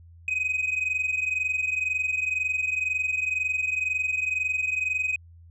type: tone pair together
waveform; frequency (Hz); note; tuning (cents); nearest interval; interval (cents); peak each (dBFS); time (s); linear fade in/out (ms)
sine; 2500 / 2522; D#7 / D#7; +8 / +23; unison; 15; -26 / -24; 0.28-5.16; 2
effects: tanh soft clip ceiling -21 dBFS + added 84 Hz sine -47 dBFS peak until 5.5 s